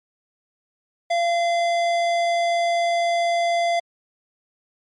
sine tone with tanh clipping, 686 Hz, F5, 31 cents flat, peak -20 dBFS, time 1.1-3.8 s, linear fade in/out 10 ms, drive 17 dB, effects MP3 48 kbps

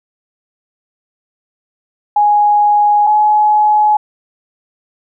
sine tone pair in turn, 830.6 / 845.6 Hz, G#5 / G#5, 0 / +31 cents, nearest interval unison, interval 31 cents, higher second, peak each -7 dBFS, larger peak neither, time 2.16-3.07 / 3.07-3.97 s, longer first, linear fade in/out 5 ms, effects none

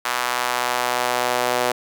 sawtooth tone with high-pass filter sweep, 123.4 Hz, B2, 1 cent flat, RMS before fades -22 dBFS, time 0.05-1.72 s, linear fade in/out 5 ms, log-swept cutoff 1100 to 560 Hz, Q 1.4, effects none

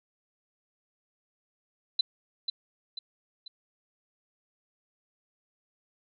sine tone with echo, 4011 Hz, B7, 26 cents sharp, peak -20 dBFS, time 1.99-2.01 s, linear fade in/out 5 ms, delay 490 ms, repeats 3, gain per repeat -7 dB, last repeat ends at 3.48 s, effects none

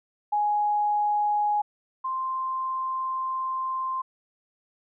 sine tone pair in turn, 833 / 1046.2 Hz, G#5 / C6, +5 / -1 cents, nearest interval major third, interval 394 cents, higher second, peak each -21 / -26 dBFS, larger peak first, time 0.32-1.62 / 2.04-4.02 s, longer second, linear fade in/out 10 ms, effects none

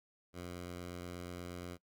10% pulse tone, 88.4 Hz, F2, 22 cents sharp, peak -35 dBFS, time 0.33-1.78 s, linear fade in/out 50 ms, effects noise-tail reverb RT60 0.1 s tail -22 dB re dry

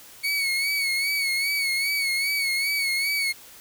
30% pulse tone with vibrato, 2217 Hz, C#7, in tune, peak -20 dBFS, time 0.23-3.33 s, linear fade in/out 20 ms, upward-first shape sine, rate 2.5 Hz, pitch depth 55 cents each way, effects white hiss -47 dBFS RMS until 3.6 s

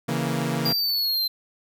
sawtooth chord, A# diminished, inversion first, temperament equal, 138.59 / 164.81 / 233.1 Hz, C#3 / E3 / A#3, 0 / 0 / 0 cents, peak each -24 dBFS, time 0.08-0.73 s, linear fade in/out 10 ms
square exponential sweep, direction down, 4800 to 4090 Hz, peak -22 dBFS, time 0.65-1.28 s, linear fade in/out 10 ms
effects none

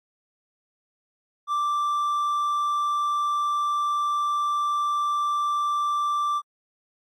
triangle tone, 1174.7 Hz, D6, in tune, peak -20 dBFS, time 1.47-6.42 s, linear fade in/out 50 ms, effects AAC 64 kbps

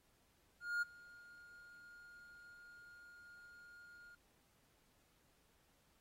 triangle tone with ADSR envelope, 1421 Hz, F6, 30 cents sharp, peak -32 dBFS, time 0.6-4.15 s, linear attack 220 ms, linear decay 17 ms, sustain -23 dB, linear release 4 ms, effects pink hiss -75 dBFS RMS until 6 s + AAC 48 kbps

